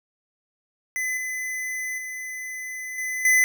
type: tone with level steps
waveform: square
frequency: 2019 Hz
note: B6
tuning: 38 cents sharp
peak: -25 / -28 / -32 / -27 / -16 dBFS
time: 0.96-3.44 s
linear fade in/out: 0 ms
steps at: 1.17 / 1.98 / 2.98 / 3.25 s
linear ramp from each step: 2 ms
effects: none